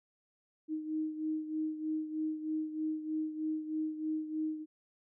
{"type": "beating tone pair", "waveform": "sine", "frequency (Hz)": [311.1, 314.3], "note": ["D#4", "D#4"], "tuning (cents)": [0, 18], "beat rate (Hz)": 3.2, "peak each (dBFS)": [-34, -40], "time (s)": [0.68, 4.66], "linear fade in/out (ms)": 50, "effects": []}